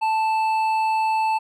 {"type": "tone with hard clipping", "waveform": "sine", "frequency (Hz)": 880, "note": "A5", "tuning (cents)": 0, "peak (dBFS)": -20, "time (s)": [0.01, 1.39], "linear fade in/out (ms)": 20, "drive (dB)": 7, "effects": []}